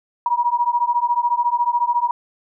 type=beating tone pair; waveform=sine; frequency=952 / 966 Hz; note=A#5 / B5; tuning=+36 / -39 cents; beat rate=14 Hz; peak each=-19 dBFS; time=0.26-2.11 s; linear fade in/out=2 ms; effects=none